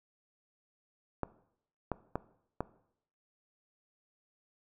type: clicks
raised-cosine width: 1 ms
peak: -18 dBFS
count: 4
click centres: 1.233 / 1.917 / 2.156 / 2.606 s
effects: noise-tail reverb RT60 0.7 s tail -18 dB re dry